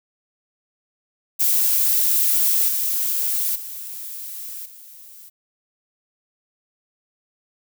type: noise with level steps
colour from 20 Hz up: violet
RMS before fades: -18 / -22 / -33 / -43 dBFS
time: 1.39-5.3 s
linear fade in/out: 20 ms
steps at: 2.68 / 3.55 / 4.65 s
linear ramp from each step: 10 ms
effects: none